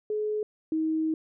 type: tone pair in turn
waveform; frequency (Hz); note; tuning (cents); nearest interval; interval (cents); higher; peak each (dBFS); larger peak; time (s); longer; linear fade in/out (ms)
sine; 425 / 316.8; G#4 / D#4; +40 / +31; perfect fourth; 509; first; -26 / -24; second; 0.1-0.43 / 0.72-1.14; second; 2
effects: none